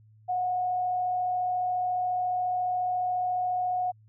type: tone with frequency modulation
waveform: sine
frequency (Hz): 728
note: F#5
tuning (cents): -28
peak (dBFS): -25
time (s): 0.28-3.92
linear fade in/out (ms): 20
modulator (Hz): 34.3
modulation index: 0.25
effects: added 108 Hz sine -54 dBFS peak until 4.08 s